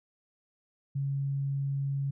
sine tone, 138.59 Hz, C#3, in tune, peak -28 dBFS, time 0.95-2.11 s, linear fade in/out 10 ms, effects none

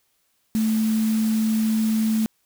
sine tone in noise, 220 Hz, A3, in tune, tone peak -18 dBFS, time 0.55-2.26 s, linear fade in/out 0 ms, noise white, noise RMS -36 dBFS, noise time 0.55-2.26 s, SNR +15 dB, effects white hiss -68 dBFS RMS until 2.45 s

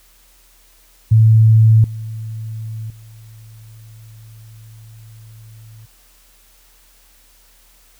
sine tone with level steps, 110.8 Hz, A2, 13 cents sharp, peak -6 / -24 / -37 dBFS, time 1.11-5.86 s, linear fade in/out 10 ms, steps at 1.84 / 2.9 s, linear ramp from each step 2 ms, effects added 40 Hz sine -52 dBFS peak until 7.99 s + white hiss -52 dBFS RMS until 7.99 s

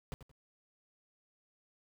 brown noise with echo, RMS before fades -40 dBFS, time 0.12-0.14 s, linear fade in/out 0 ms, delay 87 ms, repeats 2, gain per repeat -11 dB, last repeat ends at 0.314 s, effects none

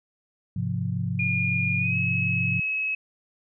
sine chord, F minor, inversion first, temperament equal, 103.83 / 130.81 / 174.61 Hz, Ab2 / C3 / F3, 0 / 0 / 0 cents, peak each -29 dBFS, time 0.56-2.6 s, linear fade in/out 5 ms
sine tone with pitch glide, 2425 to 2569 Hz, D#7 to E7, -45 to -45 cents, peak -24 dBFS, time 1.19-2.95 s, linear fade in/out 5 ms, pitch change +100 cents, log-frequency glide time 1.78-1.96 s
effects none

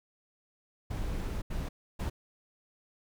brown noise bursts at uneven times, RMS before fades -34 dBFS, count 3, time 0.9-1.42 / 1.5-1.69 / 1.99-2.1 s, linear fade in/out 10 ms, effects none

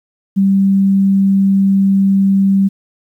sine tone, 195.1 Hz, G3, 8 cents flat, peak -8 dBFS, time 0.36-2.69 s, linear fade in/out 20 ms, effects 8-bit

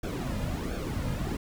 brown noise with flanger, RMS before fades -32 dBFS, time 0.03-1.37 s, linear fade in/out 5 ms, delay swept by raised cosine 1 to 2.7 ms, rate 1.4 Hz, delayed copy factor -0.65, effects none

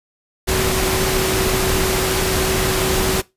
sine tone in noise, 377.4 Hz, F#4, 34 cents sharp, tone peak -21 dBFS, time 0.47-3.22 s, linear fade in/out 20 ms, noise pink, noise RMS -19 dBFS, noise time 0.47-3.22 s, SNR -5 dB, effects noise-tail reverb RT60 0.2 s tail -20 dB re dry + resampled to 32000 Hz

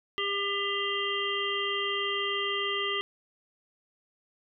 harmonic tone with a mistuned harmonic, 400 Hz, G4, 35 cents sharp, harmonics 1 / 3 / 5 / 7 / 8, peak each -34 / -34 / -34 / -34 / -34 dBFS, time 0.18-3.01 s, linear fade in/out 0 ms, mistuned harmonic 8, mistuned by -20 cents, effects none

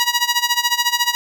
10% pulse tone with tremolo, 961 Hz, B5, 48 cents flat, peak -4 dBFS, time 0-1.15 s, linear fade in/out 0 ms, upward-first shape sine, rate 14 Hz, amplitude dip 85%, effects none

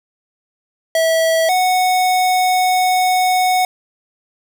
square tone pair in turn, 651 / 737.3 Hz, E5 / F#5, -22 / -6 cents, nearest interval major second, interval 216 cents, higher second, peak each -13 dBFS, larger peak neither, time 0.95-1.49 / 1.49-3.65 s, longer second, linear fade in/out 2 ms, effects none

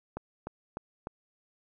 click train, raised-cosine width 1 ms, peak -22 dBFS, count 4, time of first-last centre 0.17-1.071 s, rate 3.33 Hz, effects none

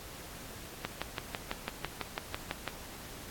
click train, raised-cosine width 0.3 ms, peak -17 dBFS, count 12, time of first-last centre 0.85-2.677 s, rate 6.02 Hz, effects pink hiss -47 dBFS RMS until 3.3 s + AAC 64 kbps

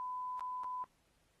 sine tone with dropouts, 1003 Hz, B5, 26 cents sharp, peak -38 dBFS, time 0-0.84 s, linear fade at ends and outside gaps 0 ms, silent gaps 0.395-0.407 / 0.635-0.643 s, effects pink hiss -75 dBFS RMS until 1.4 s + AAC 32 kbps

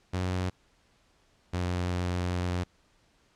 sawtooth tone pair in turn, 91.6 / 89.3 Hz, F#2 / F2, -17 / +39 cents, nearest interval unison, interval 44 cents, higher first, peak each -24 dBFS, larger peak neither, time 0.13-0.5 / 1.53-2.64 s, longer second, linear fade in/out 10 ms, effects pink hiss -66 dBFS RMS until 3.35 s + low-pass 7000 Hz 12 dB/octave

